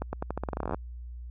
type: accelerating click train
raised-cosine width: 1 ms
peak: -17 dBFS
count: 18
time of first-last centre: 0.02-0.745 s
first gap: 110 ms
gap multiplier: 0.86
effects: added 60 Hz sine -38 dBFS peak until 1.3 s